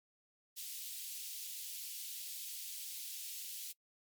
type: high-pass noise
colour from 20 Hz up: white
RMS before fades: -45 dBFS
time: 0.56-3.73 s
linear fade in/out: 20 ms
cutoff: 2800 Hz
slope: 24 dB/octave
effects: noise-tail reverb RT60 0.1 s tail -23 dB re dry + MP3 96 kbps